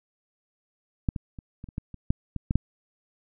clicks, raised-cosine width 5 ms, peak -11 / -18 / -27 / -26 / -30 / -18 / -27 / -9 / -18 / -12 / -7 dBFS, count 11, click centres 1.088 / 1.162 / 1.388 / 1.641 / 1.688 / 1.781 / 1.943 / 2.105 / 2.363 / 2.509 / 2.556 s, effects none

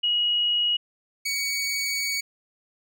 sine / 20% pulse tone pair in turn, 2900 / 2247 Hz, F#7 / C#7, -35 / +23 cents, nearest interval major third, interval 442 cents, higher first, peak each -20 dBFS, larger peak neither, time 0.03-0.77 / 1.25-2.21 s, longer second, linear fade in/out 10 ms, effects none

